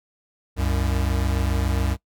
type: tone pair together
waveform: square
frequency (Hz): 65.37 / 92.5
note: C2 / F#2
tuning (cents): -1 / 0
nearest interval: tritone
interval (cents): 601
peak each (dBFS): -23 / -25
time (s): 0.56-1.97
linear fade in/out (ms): 50
effects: noise-tail reverb RT60 0.1 s tail -20 dB re dry